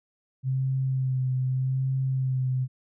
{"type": "tone with vibrato", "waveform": "sine", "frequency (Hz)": 130.81, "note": "C3", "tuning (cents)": 0, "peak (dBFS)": -23, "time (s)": [0.43, 2.68], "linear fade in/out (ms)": 50, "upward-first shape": "sine", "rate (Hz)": 0.82, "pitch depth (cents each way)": 25, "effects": []}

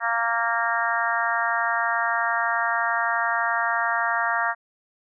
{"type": "harmonic tone", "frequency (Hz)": 231.6, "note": "A#3", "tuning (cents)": -11, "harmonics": [3, 4, 5, 6, 7, 8], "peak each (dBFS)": [-28, -28, -28, -28, -28, -28], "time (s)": [0, 4.55], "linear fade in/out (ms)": 50, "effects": []}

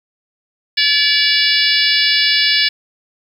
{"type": "harmonic tone", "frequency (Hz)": 575, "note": "D5", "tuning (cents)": -37, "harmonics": [3, 4, 5, 6, 7, 8, 9], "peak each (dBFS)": [-19, -19, -19, -19, -19, -19, -19], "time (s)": [0.77, 2.69], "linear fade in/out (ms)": 10, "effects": ["7-bit"]}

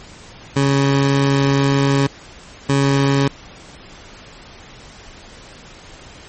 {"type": "tone bursts at uneven times", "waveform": "20% pulse", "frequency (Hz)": 138.59, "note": "C#3", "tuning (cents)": 0, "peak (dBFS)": -8, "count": 2, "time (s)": [[0.56, 2.07], [2.69, 3.28]], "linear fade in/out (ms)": 5, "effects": ["pink hiss -40 dBFS RMS until 6.28 s", "MP3 32 kbps"]}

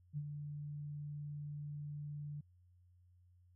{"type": "tone with ADSR envelope", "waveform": "sine", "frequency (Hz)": 146.83, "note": "D3", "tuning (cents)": 0, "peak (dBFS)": -36, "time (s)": [0.13, 2.41], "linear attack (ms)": 43, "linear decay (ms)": 53, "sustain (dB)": -6, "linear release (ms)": 8, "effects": ["added 89 Hz sine -64 dBFS peak until 3.55 s"]}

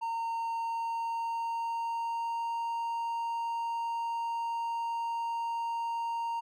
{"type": "tone with pitch glide", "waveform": "triangle", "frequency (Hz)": [918, 927.6], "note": ["A#5", "A#5"], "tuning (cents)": [-27, -9], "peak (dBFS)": -29, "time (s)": [0.01, 6.41], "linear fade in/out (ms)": 20, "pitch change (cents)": 18, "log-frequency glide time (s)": [0.5, 2.53], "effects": []}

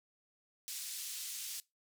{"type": "band-pass noise", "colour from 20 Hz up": "white", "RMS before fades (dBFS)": -43, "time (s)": [0.68, 1.6], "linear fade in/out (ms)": 0, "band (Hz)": [3400, 11000], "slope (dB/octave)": 12, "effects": ["noise-tail reverb RT60 0.2 s tail -21 dB re dry"]}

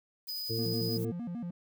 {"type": "noise with tremolo", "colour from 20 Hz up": "violet", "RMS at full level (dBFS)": -45, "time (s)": [0.27, 1.05], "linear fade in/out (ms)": 2, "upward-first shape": "triangle", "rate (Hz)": 11, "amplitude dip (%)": 50}
{"type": "tone", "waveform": "square", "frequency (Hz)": 4978, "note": "D#8", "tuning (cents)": 0, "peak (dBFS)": -36, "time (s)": [0.28, 0.98], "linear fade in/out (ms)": 10}
{"type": "harmonic tone", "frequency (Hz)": 113.1, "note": "A2", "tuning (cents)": 48, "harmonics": [1, 2, 3, 4], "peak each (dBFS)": [-34, -44, -39, -36], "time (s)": [0.49, 1.12], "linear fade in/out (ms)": 20}
{"type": "tone with vibrato", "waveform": "triangle", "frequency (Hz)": 203.3, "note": "G#3", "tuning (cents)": -37, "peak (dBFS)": -33, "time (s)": [0.58, 1.51], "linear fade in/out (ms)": 10, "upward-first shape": "square", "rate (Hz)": 6.5, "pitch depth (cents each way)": 270}
{"effects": []}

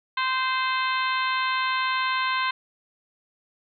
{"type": "harmonic tone", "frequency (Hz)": 519, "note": "C5", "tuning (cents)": -14, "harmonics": [2, 3, 4, 5, 6, 7, 8], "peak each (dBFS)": [-25, -29, -31, -33, -35, -36, -37], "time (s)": [0.17, 2.51], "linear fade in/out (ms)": 5, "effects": []}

